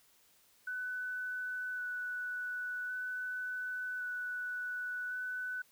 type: tone with vibrato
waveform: sine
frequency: 1490 Hz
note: F#6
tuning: 12 cents sharp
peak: -36 dBFS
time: 0.67-5.62 s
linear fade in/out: 5 ms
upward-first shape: square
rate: 0.45 Hz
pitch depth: 9 cents each way
effects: white hiss -67 dBFS RMS until 5.71 s